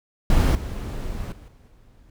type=noise with level steps; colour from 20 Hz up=brown; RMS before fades=-17 / -30 / -43 / -50 / -52 dBFS; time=0.3-2.1 s; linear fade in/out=2 ms; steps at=0.55 / 1.32 / 1.48 / 1.68 s; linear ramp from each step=2 ms; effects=none